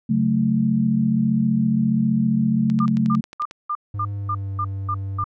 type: chord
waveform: sine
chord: F# minor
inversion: second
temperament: equal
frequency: 138.59 / 185 / 220 Hz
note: C#3 / F#3 / A3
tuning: 0 / 0 / 0 cents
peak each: -23 / -23 / -18 dBFS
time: 0.09-3.21 s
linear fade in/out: 10 ms
type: click train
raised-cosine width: 0.2 ms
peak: -20 dBFS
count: 10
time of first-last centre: 2.7-3.511 s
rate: 11.1 Hz
type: tone bursts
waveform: sine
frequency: 1201 Hz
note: D6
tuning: 38 cents sharp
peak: -21 dBFS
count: 9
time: 2.8-5.242 s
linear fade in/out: 5 ms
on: 58 ms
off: 240 ms
type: tone with pitch glide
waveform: triangle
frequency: 101.4 to 97.61 Hz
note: G#2 to G2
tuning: -41 to -7 cents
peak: -23 dBFS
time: 3.94-5.24 s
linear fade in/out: 5 ms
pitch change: -66 cents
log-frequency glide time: 4.09-4.52 s
effects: none